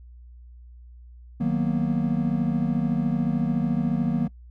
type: chord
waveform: triangle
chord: B major seventh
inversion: first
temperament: equal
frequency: 155.56 / 185 / 233.1 / 246.9 Hz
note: D#3 / F#3 / A#3 / B3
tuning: 0 / 0 / 0 / 0 cents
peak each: -25 / -25 / -23 / -28 dBFS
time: 1.4-4.28 s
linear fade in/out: 10 ms
effects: noise-tail reverb RT60 0.1 s tail -23 dB re dry + added 60 Hz sine -43 dBFS peak until 4.5 s